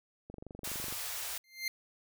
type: click train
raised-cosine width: 2 ms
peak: -32 dBFS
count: 16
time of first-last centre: 0.3-0.925 s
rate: 24 Hz
type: band-stop noise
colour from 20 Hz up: white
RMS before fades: -39 dBFS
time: 0.64-1.38 s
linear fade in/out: 5 ms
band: 100 to 530 Hz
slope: 24 dB/octave
type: tone with exponential growth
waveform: 25% pulse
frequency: 2100 Hz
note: C7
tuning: 6 cents sharp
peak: -26 dBFS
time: 1.44-1.68 s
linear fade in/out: 2 ms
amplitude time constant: 51 ms
effects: none